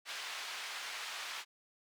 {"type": "band-pass noise", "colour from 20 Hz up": "white", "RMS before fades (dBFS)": -43, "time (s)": [0.05, 1.45], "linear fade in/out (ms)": 50, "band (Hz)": [930, 3700], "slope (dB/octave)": 12, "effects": []}